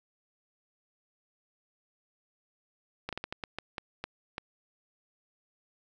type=slowing click train; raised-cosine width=0.3 ms; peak=-19 dBFS; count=10; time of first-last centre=3.09-4.381 s; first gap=37 ms; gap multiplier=1.32; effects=none